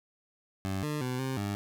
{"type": "tone with pitch steps", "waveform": "20% pulse", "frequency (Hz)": [95.8, 150.2, 126.6, 132.1, 101.3], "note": ["G2", "D3", "B2", "C3", "G#2"], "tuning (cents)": [-39, 39, 43, 17, -43], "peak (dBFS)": -26, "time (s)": [0.65, 1.55], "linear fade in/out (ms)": 0, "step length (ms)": 180, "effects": []}